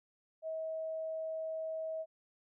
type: tone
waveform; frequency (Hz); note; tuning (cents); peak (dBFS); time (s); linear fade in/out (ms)
sine; 640; D#5; +49; -36; 0.42-2.06; 50
effects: none